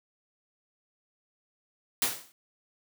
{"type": "noise with exponential decay", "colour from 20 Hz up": "white", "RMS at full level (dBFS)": -23, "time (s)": [2.02, 2.32], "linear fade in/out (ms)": 1, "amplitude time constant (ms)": 64, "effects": ["high-pass 100 Hz 12 dB/octave"]}